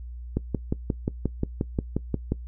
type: click train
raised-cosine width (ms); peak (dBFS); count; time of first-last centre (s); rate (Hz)
3; -11; 12; 0.37-2.32; 5.64
effects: noise-tail reverb RT60 0.1 s tail -20 dB re dry + added 60 Hz sine -35 dBFS peak until 2.47 s